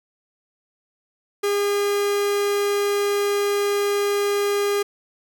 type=tone; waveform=45% pulse; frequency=406.4 Hz; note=G#4; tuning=38 cents flat; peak=-19 dBFS; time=1.43-4.83 s; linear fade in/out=10 ms; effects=none